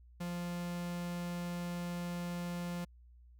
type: tone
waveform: 45% pulse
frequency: 174.61 Hz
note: F3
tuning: in tune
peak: -37 dBFS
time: 0.2-2.85 s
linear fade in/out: 10 ms
effects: added 60 Hz sine -56 dBFS peak until 3.39 s